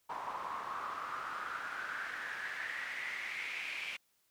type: noise with band-pass filter sweep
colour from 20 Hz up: pink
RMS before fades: -41 dBFS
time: 0.09-3.97 s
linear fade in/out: 10 ms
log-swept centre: 960 to 2500 Hz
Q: 5.8
effects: white hiss -75 dBFS RMS until 4.3 s